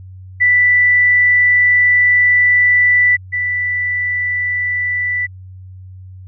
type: tone pair in turn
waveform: sine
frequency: 1975.5 / 1975.5 Hz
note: B6 / B6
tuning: 0 / 0 cents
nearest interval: unison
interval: 0 cents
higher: neither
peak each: -8 / -15 dBFS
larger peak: first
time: 0.4-3.17 / 3.32-5.27 s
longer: first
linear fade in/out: 20 ms
effects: added 93 Hz sine -32 dBFS peak until 6.27 s